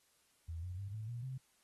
sine tone with pitch steps, 82.41 / 90.39 / 99.14 / 108.74 / 119.27 / 130.82 Hz, E2 / F#2 / G2 / A2 / A#2 / C3, 0 / -40 / +20 / -20 / +40 / 0 cents, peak -40 dBFS, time 0.48-1.38 s, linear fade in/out 10 ms, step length 150 ms, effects white hiss -73 dBFS RMS until 1.63 s + AAC 32 kbps

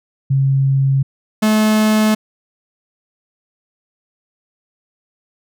sine / 45% pulse tone pair in turn, 135.9 / 215.7 Hz, C#3 / A3, -34 / -34 cents, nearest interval minor sixth, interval 800 cents, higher second, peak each -11 dBFS, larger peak neither, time 0.3-1.03 / 1.42-2.15 s, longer neither, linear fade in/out 10 ms, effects none

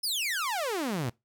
sawtooth exponential sweep, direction down, 5300 to 110 Hz, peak -25 dBFS, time 0.03-1.1 s, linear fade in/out 10 ms, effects noise-tail reverb RT60 0.2 s tail -22 dB re dry

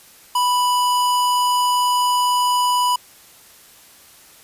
square tone, 987.8 Hz, B5, in tune, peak -16 dBFS, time 0.35-2.96 s, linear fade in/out 5 ms, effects white hiss -47 dBFS RMS until 4.43 s + resampled to 32000 Hz

